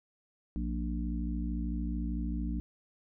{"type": "harmonic tone with a mistuned harmonic", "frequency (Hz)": 59, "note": "A#1", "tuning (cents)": 22, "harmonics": [1, 3, 4, 5], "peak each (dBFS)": [-33, -38, -39, -40], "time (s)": [0.56, 2.6], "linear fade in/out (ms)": 0, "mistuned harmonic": 4, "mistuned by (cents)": -42, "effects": []}